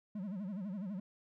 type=tone with vibrato; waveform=triangle; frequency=195.6 Hz; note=G3; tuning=4 cents flat; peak=-36 dBFS; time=0.15-1 s; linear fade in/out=5 ms; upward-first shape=sine; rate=12 Hz; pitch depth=170 cents each way; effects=none